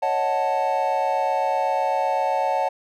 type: chord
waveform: triangle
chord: D# half-diminished seventh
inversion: third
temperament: equal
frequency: 554.4 / 622.3 / 740 / 880 Hz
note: C#5 / D#5 / F#5 / A5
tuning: 0 / 0 / 0 / 0 cents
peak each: -24 / -27 / -22 / -22 dBFS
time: 0.02-2.69 s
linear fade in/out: 10 ms
effects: none